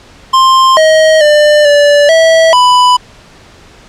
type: tone with pitch steps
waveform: square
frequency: 1050 / 631 / 597 / 581 / 651 / 994 Hz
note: C6 / D#5 / D5 / D5 / E5 / B5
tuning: +6 / +24 / +28 / -19 / -22 / +11 cents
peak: -4 dBFS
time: 0.33-2.97 s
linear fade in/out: 10 ms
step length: 440 ms
effects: pink hiss -38 dBFS RMS until 3.88 s + low-pass 6000 Hz 12 dB/octave